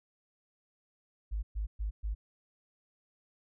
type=tone bursts; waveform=sine; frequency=52.2 Hz; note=G#1; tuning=10 cents sharp; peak=-31 dBFS; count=4; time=1.31-2.15 s; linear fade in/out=20 ms; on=120 ms; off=120 ms; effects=none